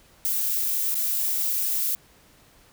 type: noise with dropouts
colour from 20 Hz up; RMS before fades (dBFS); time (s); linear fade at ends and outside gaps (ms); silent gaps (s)
violet; -25; 0.25-1.95; 0; 0.944-0.953
effects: pink hiss -56 dBFS RMS until 2.72 s